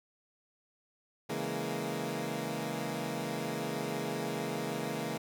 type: chord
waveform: 15% pulse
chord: A# half-diminished seventh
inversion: first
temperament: equal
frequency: 138.59 / 164.81 / 207.7 / 233.1 Hz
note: C#3 / E3 / G#3 / A#3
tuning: 0 / 0 / 0 / 0 cents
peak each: -34 / -33 / -34 / -32 dBFS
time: 1.29-5.18 s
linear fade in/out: 10 ms
effects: none